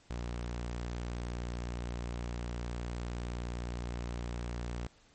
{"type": "tone", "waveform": "sawtooth", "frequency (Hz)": 59.5, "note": "A#1", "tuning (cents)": 36, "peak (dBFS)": -32, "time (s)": [0.1, 4.87], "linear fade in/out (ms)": 5, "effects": ["pink hiss -64 dBFS RMS until 5.14 s", "MP3 32 kbps"]}